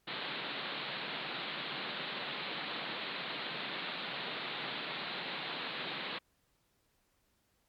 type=band-pass noise; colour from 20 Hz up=white; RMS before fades=-40 dBFS; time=0.07-6.19 s; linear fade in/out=10 ms; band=130 to 4200 Hz; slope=96 dB/octave; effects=pink hiss -75 dBFS RMS until 7.68 s + MP3 96 kbps